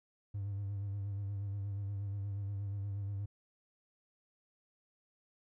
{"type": "tone with vibrato", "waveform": "triangle", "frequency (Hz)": 100, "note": "G2", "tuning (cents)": 35, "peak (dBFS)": -33, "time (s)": [0.34, 3.26], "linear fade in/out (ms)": 10, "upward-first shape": "sine", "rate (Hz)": 8.4, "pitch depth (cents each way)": 41, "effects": ["tanh soft clip ceiling -31 dBFS"]}